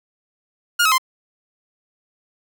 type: tone with pitch steps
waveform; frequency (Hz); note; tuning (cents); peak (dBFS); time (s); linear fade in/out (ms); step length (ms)
sawtooth; 1423 / 1282 / 1043; F6 / E6 / C6; +32 / -49 / -6; -10; 0.79-0.982; 10; 64
effects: none